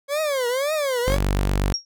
40% pulse tone with vibrato, 548 Hz, C#5, 20 cents flat, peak -20 dBFS, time 0.08-1.19 s, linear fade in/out 50 ms, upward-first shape triangle, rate 1.9 Hz, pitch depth 260 cents each way
sawtooth tone, 48.34 Hz, G1, 23 cents flat, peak -15 dBFS, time 1.07-1.73 s, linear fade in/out 10 ms
sine tone with exponential decay, 5588 Hz, F8, in tune, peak -17 dBFS, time 1.74-1.85 s, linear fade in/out 1 ms, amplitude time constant 23 ms
effects none

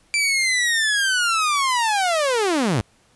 sawtooth linear sweep, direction down, 2349 to 94 Hz, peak -14 dBFS, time 0.14-2.81 s, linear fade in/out 0 ms, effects pink hiss -58 dBFS RMS until 3.15 s + resampled to 24000 Hz

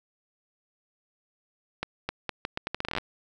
accelerating click train, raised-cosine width 0.3 ms, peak -13 dBFS, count 16, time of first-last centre 1.83-2.983 s, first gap 260 ms, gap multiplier 0.78, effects none

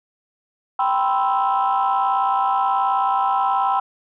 sine chord, C major seventh, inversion second, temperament equal, 784 / 987.8 / 1046.5 / 1318.5 Hz, G5 / B5 / C6 / E6, 0 / 0 / 0 / 0 cents, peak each -19 / -21 / -23 / -23 dBFS, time 0.79-3.8 s, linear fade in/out 5 ms, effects tanh soft clip ceiling -10 dBFS

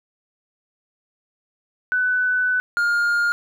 sine / triangle tone pair in turn, 1498 / 1413.9 Hz, F#6 / F6, +21 / +21 cents, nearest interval minor second, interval 100 cents, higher first, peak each -17 / -15 dBFS, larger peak second, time 1.92-2.6 / 2.77-3.32 s, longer first, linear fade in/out 0 ms, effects none

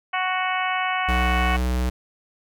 harmonic tone, 370.5 Hz, F#4, 2 cents sharp, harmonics 2 / 3 / 4 / 5 / 6 / 7 / 8, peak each -26 / -27 / -30 / -31 / -29 / -33 / -34 dBFS, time 0.13-1.57 s, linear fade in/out 10 ms
square tone, 62.4 Hz, B1, 19 cents sharp, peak -21 dBFS, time 1.08-1.9 s, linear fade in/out 10 ms
effects none

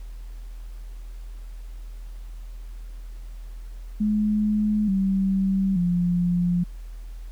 sine tone with pitch steps, 211.4 / 192.74 / 175.72 Hz, G#3 / G3 / F3, +31 / -29 / +11 cents, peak -19 dBFS, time 4-6.64 s, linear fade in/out 10 ms, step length 880 ms, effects added 41 Hz sine -34 dBFS peak until 7.31 s + pink hiss -57 dBFS RMS until 7.31 s

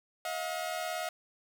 sawtooth tone pair together, 637.9 / 716 Hz, D#5 / F5, +43 / +43 cents, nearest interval major second, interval 200 cents, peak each -33 / -32 dBFS, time 0.25-1.09 s, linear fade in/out 2 ms, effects none

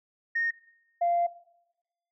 sine tone pair in turn, 1848 / 692.2 Hz, A#6 / F5, -16 / -16 cents, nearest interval octave + perfect fourth, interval 1700 cents, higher first, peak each -24 / -21 dBFS, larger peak second, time 0.35-0.51 / 1.01-1.27 s, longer second, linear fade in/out 10 ms, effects noise-tail reverb RT60 0.9 s tail -19 dB re dry + tanh soft clip ceiling -18 dBFS

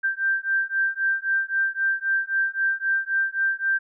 sine beating tone pair, 1572 / 1575.8 Hz, G6 / G6, +4 / +9 cents, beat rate 3.8 Hz, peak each -24 dBFS, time 0.03-3.79 s, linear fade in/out 20 ms, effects none

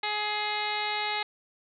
harmonic tone, 420 Hz, G#4, 19 cents sharp, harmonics 1 / 2 / 3 / 4 / 5 / 6 / 7 / 8 / 9 / 10, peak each -41 / -32 / -40 / -40 / -34 / -39 / -41 / -42 / -38 / -39 dBFS, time 0.03-1.23 s, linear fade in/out 5 ms, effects none

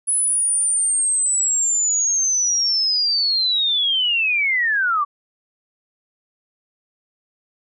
sine linear sweep, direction down, 10250 to 1123 Hz, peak -16 dBFS, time 0.07-5.05 s, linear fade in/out 20 ms, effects none

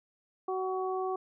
harmonic tone, 374.9 Hz, F#4, 23 cents sharp, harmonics 1 / 2 / 3, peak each -32 / -35 / -38 dBFS, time 0.48-1.16 s, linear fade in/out 5 ms, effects none

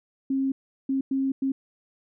sine tone bursts at uneven times, 268.9 Hz, C4, 47 cents sharp, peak -22 dBFS, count 4, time 0.3-0.52 / 0.89-1.01 / 1.11-1.32 / 1.42-1.52 s, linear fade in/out 5 ms, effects none

